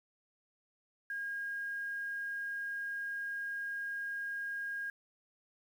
sine tone with quantisation, 1625 Hz, G#6, 38 cents flat, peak -36 dBFS, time 1.1-4.9 s, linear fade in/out 2 ms, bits 10, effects none

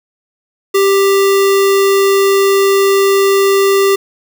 sine tone with sample-and-hold, 392.9 Hz, G4, 4 cents sharp, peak -7 dBFS, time 0.74-3.96 s, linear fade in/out 10 ms, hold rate 1575 Hz, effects none

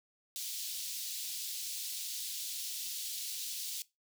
pink high-pass noise, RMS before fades -40 dBFS, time 0.36-3.82 s, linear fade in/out 0 ms, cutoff 3500 Hz, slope 24 dB/octave, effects noise-tail reverb RT60 0.2 s tail -19 dB re dry

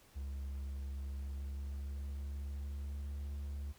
triangle tone with pitch glide, 68.6 to 70.98 Hz, C#2 to C#2, -17 to +42 cents, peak -37 dBFS, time 0.15-3.73 s, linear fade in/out 20 ms, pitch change +59 cents, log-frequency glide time 0.97-3.19 s, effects pink hiss -64 dBFS RMS until 3.78 s

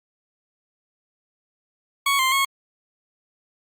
20% pulse tone with pitch steps, 1113 / 1048 / 1094 Hz, C#6 / C6 / C#6, +7 / +2 / -23 cents, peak -13 dBFS, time 2.06-2.45 s, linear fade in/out 5 ms, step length 130 ms, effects Opus 48 kbps

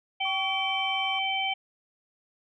harmonic tone, 773 Hz, G5, 24 cents flat, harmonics 1 / 3 / 4, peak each -30 / -30 / -30 dBFS, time 0.2-1.54 s, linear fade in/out 10 ms
triangle tone with pitch glide, 1127 to 1119.9 Hz, C#6 to C#6, +28 to +17 cents, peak -35 dBFS, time 0.25-1.19 s, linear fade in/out 5 ms, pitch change -11 cents, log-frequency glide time 0.42-0.9 s
effects none

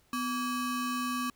square ring-modulated tone, 698.5 Hz, F5, in tune, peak -28 dBFS, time 0.13-1.3 s, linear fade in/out 2 ms, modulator 449 Hz, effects pink hiss -67 dBFS RMS until 1.35 s

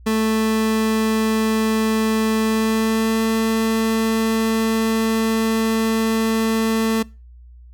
30% pulse tone with pitch glide, 220 to 223.2 Hz, A3 to A3, 0 to +25 cents, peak -14 dBFS, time 0.06-7.03 s, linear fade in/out 10 ms, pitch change +25 cents, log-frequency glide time 2.4-3.21 s, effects noise-tail reverb RT60 0.3 s tail -23 dB re dry + added 60 Hz sine -40 dBFS peak until 7.73 s

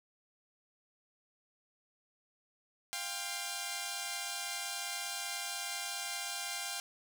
5% pulse chord, F suspended second, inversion none, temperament equal with one note detuned, 698.5 / 794 / 1046.5 Hz, F5 / G5 / C6, 0 / +22 / 0 cents, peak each -30 / -28 / -34 dBFS, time 2.93-6.8 s, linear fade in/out 0 ms, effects none

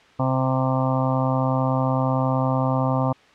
harmonic tone, 130.81 Hz, C3, in tune, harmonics 1 / 2 / 4 / 5 / 6 / 7 / 8 / 9, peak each -22 / -25 / -28 / -29 / -30 / -30 / -31 / -32 dBFS, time 0.19-3.13 s, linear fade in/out 10 ms, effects white hiss -52 dBFS RMS until 3.34 s + low-pass 3000 Hz 12 dB/octave

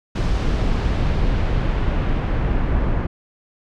brown noise with low-pass filter sweep, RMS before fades -19 dBFS, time 0.15-3.07 s, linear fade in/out 10 ms, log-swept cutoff 5600 to 1800 Hz, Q 0.93, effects none

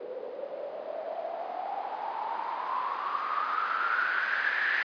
blue noise with low-pass filter sweep, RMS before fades -32 dBFS, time 0-4.83 s, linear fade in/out 5 ms, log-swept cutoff 480 to 1800 Hz, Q 9.7, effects high-pass 300 Hz 12 dB/octave + resampled to 11025 Hz

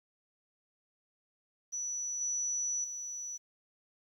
sine tone with level steps, 5920 Hz, F#8, in tune, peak -34 / -31 / -38 dBFS, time 1.72-3.38 s, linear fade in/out 20 ms, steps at 2.21 / 2.84 s, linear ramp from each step 2 ms, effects 11-bit

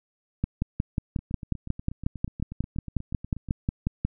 two click trains, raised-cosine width 5 ms, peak -24 / -12 dBFS, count 20 / 21, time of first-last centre 1.19-3.487 / 0.44-4.05 s, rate 8.27 / 5.54 Hz, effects none

